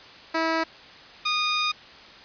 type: tone pair in turn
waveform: 10% pulse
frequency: 324.8 / 1230.9 Hz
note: E4 / D#6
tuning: -26 / -19 cents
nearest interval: octave + major seventh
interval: 2307 cents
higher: second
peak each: -14 / -13 dBFS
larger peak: second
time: 0.34-0.64 / 1.25-1.72 s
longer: second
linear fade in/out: 10 ms
effects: white hiss -46 dBFS RMS until 2.24 s + resampled to 11025 Hz